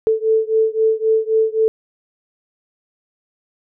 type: beating tone pair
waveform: sine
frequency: 440 / 443.8 Hz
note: A4 / A4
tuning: 0 / +15 cents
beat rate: 3.8 Hz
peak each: -16 / -17 dBFS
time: 0.07-1.68 s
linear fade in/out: 0 ms
effects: none